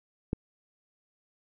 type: click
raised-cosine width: 3 ms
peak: -15 dBFS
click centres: 0.331 s
effects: none